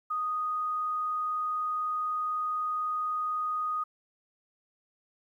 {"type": "tone", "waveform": "sine", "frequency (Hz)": 1242, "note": "D#6", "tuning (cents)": -3, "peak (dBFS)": -28, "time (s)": [0.1, 3.84], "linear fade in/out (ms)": 10, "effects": ["11-bit"]}